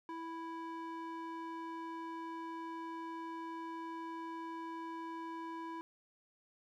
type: tone with band-pass filter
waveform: square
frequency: 329.6 Hz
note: E4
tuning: in tune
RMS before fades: -44 dBFS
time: 0.09-5.81 s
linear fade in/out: 0 ms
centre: 820 Hz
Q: 1.8
effects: none